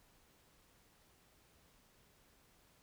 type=silence; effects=pink hiss -69 dBFS RMS until 2.82 s